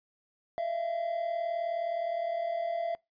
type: tone pair together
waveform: triangle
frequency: 640 / 679.5 Hz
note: D#5 / F5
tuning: +49 / -48 cents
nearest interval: minor second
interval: 103 cents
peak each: -35 / -29 dBFS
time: 0.58-2.95 s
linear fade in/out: 0 ms
effects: noise-tail reverb RT60 0.2 s tail -23 dB re dry + resampled to 11025 Hz